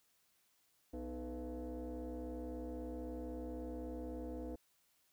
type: tone with frequency modulation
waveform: sine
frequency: 125.4 Hz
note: B2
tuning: 27 cents sharp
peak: -40 dBFS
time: 0.93-4.56 s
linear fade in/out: 10 ms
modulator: 187 Hz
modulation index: 2.4
effects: tanh soft clip ceiling -38 dBFS + white hiss -75 dBFS RMS until 5.12 s